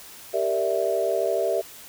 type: chord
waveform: sine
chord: E half-diminished seventh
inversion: first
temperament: equal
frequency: 392 / 466.2 / 587.3 / 659.3 Hz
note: G4 / Bb4 / D5 / E5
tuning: 0 / 0 / 0 / 0 cents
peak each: -27 / -28 / -27 / -25 dBFS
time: 0.33-1.62 s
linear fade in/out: 20 ms
effects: white hiss -44 dBFS RMS until 1.88 s